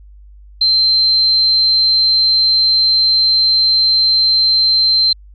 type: tone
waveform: sine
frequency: 4120 Hz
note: C8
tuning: 28 cents flat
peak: -9 dBFS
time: 0.61-5.13 s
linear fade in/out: 5 ms
effects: added 50 Hz sine -37 dBFS peak until 5.34 s